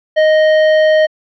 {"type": "tone with hard clipping", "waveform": "triangle", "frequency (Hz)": 622.3, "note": "D#5", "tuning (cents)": 0, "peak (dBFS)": -9, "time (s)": [0.16, 1.07], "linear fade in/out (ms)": 20, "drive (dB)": 15, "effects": ["low-pass 4000 Hz 12 dB/octave"]}